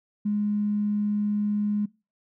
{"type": "tone with tanh clipping", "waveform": "triangle", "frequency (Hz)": 207.7, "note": "G#3", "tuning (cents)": 0, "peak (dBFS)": -22, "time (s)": [0.25, 1.86], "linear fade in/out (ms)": 10, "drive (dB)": 3, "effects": ["noise-tail reverb RT60 0.3 s tail -23 dB re dry"]}